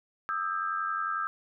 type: tone cluster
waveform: sine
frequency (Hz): 1225 / 1316 / 1597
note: D#6 / E6 / G6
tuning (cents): -27 / -3 / +32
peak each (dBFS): -34 / -31 / -35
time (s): 0.29-1.27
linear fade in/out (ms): 0
effects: none